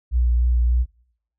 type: tone with vibrato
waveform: sine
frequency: 60.2 Hz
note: B1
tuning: 44 cents flat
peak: -15 dBFS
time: 0.11-0.86 s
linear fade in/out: 50 ms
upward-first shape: sine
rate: 3.4 Hz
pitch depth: 21 cents each way
effects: noise-tail reverb RT60 0.7 s tail -23 dB re dry